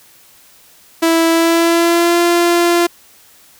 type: tone with pitch glide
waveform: sawtooth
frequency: 329.6 to 344.8 Hz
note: E4 to F4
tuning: 0 to -22 cents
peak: -6 dBFS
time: 1.02-2.87 s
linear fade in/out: 10 ms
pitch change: +78 cents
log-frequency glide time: 1.3-2.2 s
effects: white hiss -46 dBFS RMS until 3.59 s